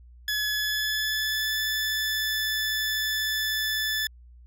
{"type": "tone with pitch glide", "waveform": "20% pulse", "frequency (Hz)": [1703, 1743.8], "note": ["G#6", "A6"], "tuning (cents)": [43, -16], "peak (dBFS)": -20, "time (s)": [0.28, 4.07], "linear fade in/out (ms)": 2, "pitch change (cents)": 41, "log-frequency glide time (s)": [0.48, 1.59], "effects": ["added 60 Hz sine -47 dBFS peak until 4.46 s"]}